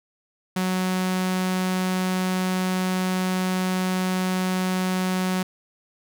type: tone with notch filter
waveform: sawtooth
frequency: 185 Hz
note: F#3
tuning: in tune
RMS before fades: -24 dBFS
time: 0.56-5.43 s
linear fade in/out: 5 ms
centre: 450 Hz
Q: 1.9
effects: none